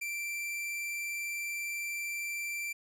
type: tone with vibrato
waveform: 45% pulse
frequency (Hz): 2349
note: D7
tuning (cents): 0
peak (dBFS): -34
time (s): 0.01-2.73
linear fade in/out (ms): 10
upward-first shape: triangle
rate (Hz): 20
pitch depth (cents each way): 19
effects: none